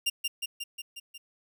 sawtooth tone with echo, 2794 Hz, F7, in tune, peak -21 dBFS, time 0.06-0.1 s, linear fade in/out 10 ms, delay 180 ms, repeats 6, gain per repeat -3 dB, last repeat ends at 1.18 s, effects none

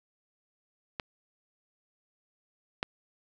clicks, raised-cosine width 0.3 ms, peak -17 / -13 dBFS, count 2, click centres 0.998 / 2.829 s, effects none

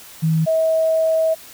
sine tone pair in turn, 160.1 / 643.2 Hz, D#3 / E5, +50 / -43 cents, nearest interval 2 octaves, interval 2407 cents, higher second, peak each -14 dBFS, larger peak neither, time 0.22-0.46 / 0.46-1.35 s, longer second, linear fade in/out 20 ms, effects white hiss -41 dBFS RMS until 1.53 s

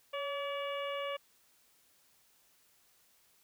harmonic tone with a mistuned harmonic, 572 Hz, D5, 46 cents flat, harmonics 1 / 2 / 3 / 4 / 5 / 6, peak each -37 / -41 / -49 / -45 / -45 / -53 dBFS, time 0.13-1.17 s, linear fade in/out 10 ms, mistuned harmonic 1, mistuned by -36 cents, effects white hiss -68 dBFS RMS until 3.43 s

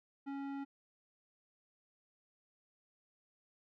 square tone with low-pass filter, 277.2 Hz, C#4, in tune, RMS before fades -42 dBFS, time 0.26-0.65 s, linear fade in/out 20 ms, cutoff 1600 Hz, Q 0.7, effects none

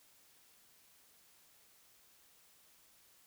silence, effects white hiss -66 dBFS RMS until 3.26 s

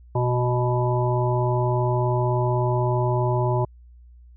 harmonic tone, 123.47 Hz, B2, in tune, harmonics 1 / 3 / 5 / 7 / 8, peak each -21 / -26 / -28 / -29 / -30 dBFS, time 0.15-3.65 s, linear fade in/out 5 ms, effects added 60 Hz sine -45 dBFS peak until 4.36 s

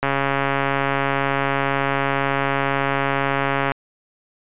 click train, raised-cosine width 0.5 ms, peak -5 dBFS, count 510, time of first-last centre 0.03-3.718 s, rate 138 Hz, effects resampled to 8000 Hz

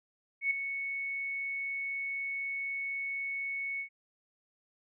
sine tone with ADSR envelope, 2214 Hz, C#7, 3 cents flat, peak -24 dBFS, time 0.41-3.89 s, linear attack 97 ms, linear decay 8 ms, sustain -9 dB, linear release 91 ms, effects none

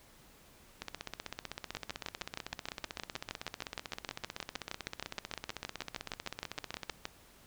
two click trains, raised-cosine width 0.2 ms, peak -19 / -21 dBFS, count 35 / 97, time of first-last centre 1.75-7.054 / 0.82-6.896 s, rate 6.41 / 15.8 Hz, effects pink hiss -60 dBFS RMS until 7.46 s

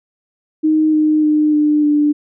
sine tone with pitch steps, 311.1 / 307.2 / 303.3 / 299.5 / 295.7 Hz, D#4 / D#4 / D#4 / D4 / D4, 0 / -22 / -44 / +34 / +12 cents, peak -10 dBFS, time 0.63-2.13 s, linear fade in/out 20 ms, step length 300 ms, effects none

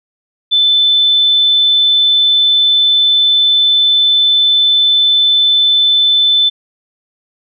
sine tone, 3520 Hz, A7, in tune, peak -7 dBFS, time 0.51-6.5 s, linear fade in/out 20 ms, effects none

